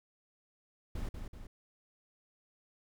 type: noise with echo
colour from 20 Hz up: brown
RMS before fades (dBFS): -37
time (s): 0.95-1.09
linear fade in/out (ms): 5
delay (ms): 190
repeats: 2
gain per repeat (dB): -5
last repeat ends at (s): 1.47
effects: none